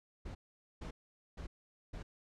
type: noise bursts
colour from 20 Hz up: brown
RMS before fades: -44 dBFS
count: 4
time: 0.25-2.03 s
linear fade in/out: 10 ms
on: 100 ms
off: 460 ms
effects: low-pass 7000 Hz 12 dB/octave